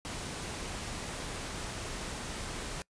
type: noise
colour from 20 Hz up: pink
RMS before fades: -39 dBFS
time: 0.05-2.82 s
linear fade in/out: 0 ms
effects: noise-tail reverb RT60 0.1 s tail -24 dB re dry + resampled to 22050 Hz